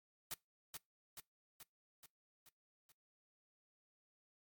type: noise with echo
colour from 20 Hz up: white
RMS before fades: -43 dBFS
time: 0.31-0.34 s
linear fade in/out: 2 ms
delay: 430 ms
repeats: 6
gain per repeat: -4 dB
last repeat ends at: 2.92 s
effects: noise-tail reverb RT60 0.2 s tail -24 dB re dry + MP3 96 kbps